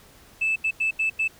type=tone bursts at uneven times; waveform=sine; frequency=2628 Hz; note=E7; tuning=6 cents flat; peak=-19 dBFS; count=5; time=0.41-0.56 / 0.64-0.71 / 0.8-0.91 / 0.99-1.1 / 1.19-1.28 s; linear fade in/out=10 ms; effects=tanh soft clip ceiling -17 dBFS + pink hiss -52 dBFS RMS until 1.39 s